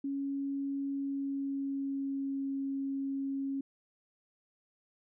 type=tone with pitch glide; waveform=sine; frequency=277.2 to 273.4 Hz; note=C#4 to C#4; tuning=0 to -24 cents; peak=-32 dBFS; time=0.04-3.61 s; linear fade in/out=5 ms; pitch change=-24 cents; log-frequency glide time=0.89-2.51 s; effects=none